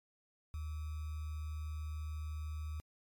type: tone with sample-and-hold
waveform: sine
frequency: 76.9 Hz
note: D#2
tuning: 20 cents flat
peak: -38 dBFS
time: 0.54-2.8 s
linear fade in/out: 0 ms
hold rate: 1225 Hz
effects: MP3 96 kbps